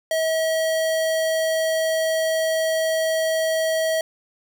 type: tone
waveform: square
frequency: 642 Hz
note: E5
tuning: 46 cents flat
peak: -20 dBFS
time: 0.11-4.01 s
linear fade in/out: 2 ms
effects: none